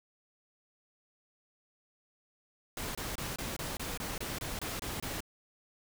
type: noise bursts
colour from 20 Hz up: pink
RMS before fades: -38 dBFS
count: 12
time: 2.77-5.205 s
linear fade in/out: 2 ms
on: 180 ms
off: 25 ms
effects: none